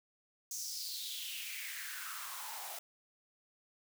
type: noise with high-pass filter sweep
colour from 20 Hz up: white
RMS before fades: -43 dBFS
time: 0.51-2.79 s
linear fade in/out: 2 ms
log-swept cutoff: 6400 to 670 Hz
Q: 4.7
effects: none